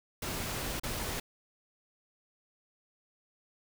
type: noise with dropouts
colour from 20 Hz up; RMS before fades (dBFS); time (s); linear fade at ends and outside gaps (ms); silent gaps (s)
pink; -36; 0.22-1.2; 5; 0.798-0.834
effects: none